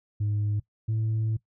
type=tone pair in turn; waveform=sine; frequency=104.2 / 110.37 Hz; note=G#2 / A2; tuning=+6 / +6 cents; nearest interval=minor second; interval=100 cents; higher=second; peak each=-22 dBFS; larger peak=neither; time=0.2-0.6 / 0.88-1.37 s; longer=second; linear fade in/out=10 ms; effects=noise-tail reverb RT60 0.1 s tail -19 dB re dry + tanh soft clip ceiling -22 dBFS